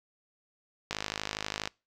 click train, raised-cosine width 0.2 ms, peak -14 dBFS, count 41, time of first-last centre 0.91-1.675 s, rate 52.3 Hz, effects noise-tail reverb RT60 0.3 s tail -26 dB re dry

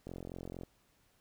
click train, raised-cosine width 2 ms, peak -30 dBFS, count 26, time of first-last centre 0.07-0.634 s, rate 44.3 Hz, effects pink hiss -71 dBFS RMS until 1.2 s

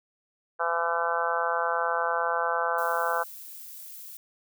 harmonic tone, 168.8 Hz, E3, 41 cents sharp, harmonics 3 / 4 / 5 / 6 / 7 / 8 / 9, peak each -32 / -32 / -32 / -32 / -32 / -32 / -32 dBFS, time 0.59-3.24 s, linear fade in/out 20 ms
violet noise, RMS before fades -43 dBFS, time 2.78-4.17 s, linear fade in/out 2 ms
effects none

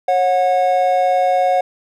triangle tone pair together, 546.9 / 730 Hz, C#5 / F#5, -23 / -24 cents, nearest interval perfect fourth, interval 499 cents, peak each -15 / -12 dBFS, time 0.08-1.61 s, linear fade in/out 5 ms, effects none

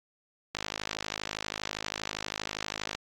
click train, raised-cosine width 0.2 ms, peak -14 dBFS, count 127, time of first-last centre 0.55-2.95 s, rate 52.5 Hz, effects AAC 64 kbps

